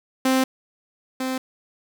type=tone pair in turn; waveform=sawtooth; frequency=261.6 / 259.8 Hz; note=C4 / C4; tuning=0 / -12 cents; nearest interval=unison; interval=12 cents; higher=first; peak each=-13 / -20 dBFS; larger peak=first; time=0.25-0.44 / 1.2-1.38 s; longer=first; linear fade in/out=5 ms; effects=7-bit